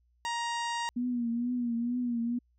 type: harmonic tone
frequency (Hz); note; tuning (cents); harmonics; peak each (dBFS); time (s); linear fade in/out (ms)
939; A#5; +12; 1 / 2 / 3 / 4 / 5 / 6 / 7 / 8 / 9; -32 / -38 / -42 / -44 / -46 / -48 / -49 / -50 / -51; 0.25-0.89; 0
type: tone with vibrato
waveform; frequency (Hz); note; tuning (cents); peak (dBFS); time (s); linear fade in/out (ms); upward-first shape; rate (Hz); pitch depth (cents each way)
sine; 240; B3; -49; -28; 0.96-2.39; 10; triangle; 2.2; 71
effects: added 60 Hz sine -66 dBFS peak until 2.58 s